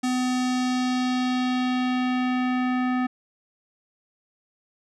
square tone with low-pass filter sweep, 252.4 Hz, B3, 38 cents sharp, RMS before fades -24 dBFS, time 0.03-3.07 s, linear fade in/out 10 ms, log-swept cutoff 8000 to 1800 Hz, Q 1.4, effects none

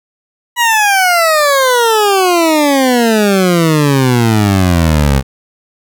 20% pulse exponential sweep, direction down, 977 to 65.41 Hz, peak -3 dBFS, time 0.56-5.23 s, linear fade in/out 50 ms, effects none

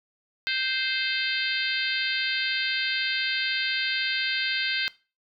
harmonic tone, 522 Hz, C5, 4 cents flat, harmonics 3 / 4 / 5 / 6 / 7 / 8 / 9, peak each -30 / -31 / -32 / -33 / -33 / -34 / -35 dBFS, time 0.47-4.88 s, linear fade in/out 0 ms, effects noise-tail reverb RT60 0.3 s tail -18 dB re dry

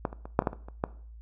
clicks, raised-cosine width 1 ms, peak -13 / -27 / -26 / -6 / -19 / -11 / -25 / -29 / -12 dBFS, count 9, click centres 0.052 / 0.129 / 0.255 / 0.391 / 0.422 / 0.472 / 0.531 / 0.685 / 0.839 s, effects noise-tail reverb RT60 0.5 s tail -18 dB re dry + added 56 Hz sine -44 dBFS peak until 1.21 s

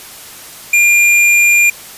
triangle tone with tanh clipping, 2400 Hz, D7, 37 cents sharp, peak -8 dBFS, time 0.73-1.7 s, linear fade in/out 5 ms, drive 17 dB, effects white hiss -33 dBFS RMS until 1.97 s + resampled to 32000 Hz

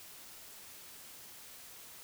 silence, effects white hiss -52 dBFS RMS until 2.03 s

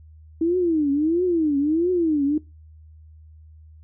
sine tone with vibrato, 319.4 Hz, D#4, 45 cents sharp, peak -17 dBFS, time 0.41-2.38 s, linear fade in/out 5 ms, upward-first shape triangle, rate 1.5 Hz, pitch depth 260 cents each way, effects noise-tail reverb RT60 0.2 s tail -19 dB re dry + added 78 Hz sine -44 dBFS peak until 3.83 s

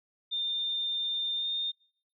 sine tone with pitch glide, 3609 to 3643 Hz, A7 to A#7, +43 to -41 cents, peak -29 dBFS, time 0.31-1.72 s, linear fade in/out 20 ms, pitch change +16 cents, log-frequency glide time 1.37-1.46 s, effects noise-tail reverb RT60 0.6 s tail -25 dB re dry

